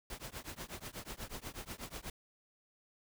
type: noise with tremolo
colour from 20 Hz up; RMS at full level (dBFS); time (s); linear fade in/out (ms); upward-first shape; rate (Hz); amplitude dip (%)
pink; -42; 0.1-2.1; 2; triangle; 8.2; 100
effects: none